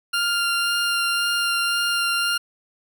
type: tone with vibrato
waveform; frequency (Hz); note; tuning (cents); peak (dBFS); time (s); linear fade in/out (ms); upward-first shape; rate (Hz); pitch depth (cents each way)
20% pulse; 1396.9; F6; 0; -15; 0.13-2.38; 10; sine; 1.9; 9
effects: none